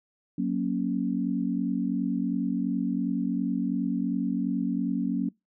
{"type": "chord", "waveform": "sine", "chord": "F# major", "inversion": "none", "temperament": "equal with one note detuned", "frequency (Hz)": [185, 234.4, 277.2], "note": ["F#3", "A#3", "C#4"], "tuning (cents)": [0, 10, 0], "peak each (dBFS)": -29, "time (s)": [0.38, 5.29], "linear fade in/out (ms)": 5, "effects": ["noise-tail reverb RT60 0.2 s tail -25 dB re dry"]}